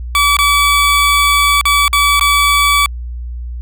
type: tone with dropouts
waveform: 20% pulse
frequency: 1147 Hz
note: D6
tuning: 41 cents flat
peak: -4 dBFS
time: 0.15-2.86 s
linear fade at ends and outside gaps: 1 ms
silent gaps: 0.368-0.388 / 1.612-1.654 / 1.88-1.93 / 2.196-2.21 s
effects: added 60 Hz sine -21 dBFS peak until 3.61 s